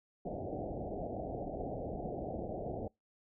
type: low-pass noise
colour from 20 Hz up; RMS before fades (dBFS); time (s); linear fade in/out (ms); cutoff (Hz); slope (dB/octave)
white; -40; 0.25-2.88; 5; 760; 96
effects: noise-tail reverb RT60 0.2 s tail -26 dB re dry